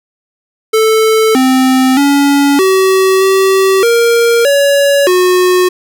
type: tone with pitch steps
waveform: square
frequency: 440 / 260 / 282.5 / 380.1 / 384.2 / 467.1 / 564 / 364 Hz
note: A4 / C4 / C#4 / F#4 / G4 / A#4 / C#5 / F#4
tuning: 0 / -11 / +33 / +47 / -35 / +3 / +30 / -28 cents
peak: -7 dBFS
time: 0.73-5.69 s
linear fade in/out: 10 ms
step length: 620 ms
effects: none